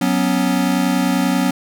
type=chord; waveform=square; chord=F# suspended fourth; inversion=none; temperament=equal; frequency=185 / 246.9 / 277.2 Hz; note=F#3 / B3 / C#4; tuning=0 / 0 / 0 cents; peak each=-20 dBFS; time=0.01-1.51 s; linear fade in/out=5 ms; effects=none